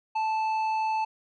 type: tone with tanh clipping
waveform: triangle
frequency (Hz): 877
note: A5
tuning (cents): -6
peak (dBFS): -26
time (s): 0.15-1.05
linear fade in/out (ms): 10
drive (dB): 12
effects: none